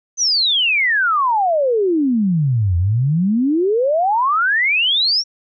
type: exponential two-way sweep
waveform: sine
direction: down then up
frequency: 6270 to 83.8 to 5720 Hz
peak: -13 dBFS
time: 0.17-5.24 s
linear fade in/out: 50 ms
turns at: 2.77 s
effects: none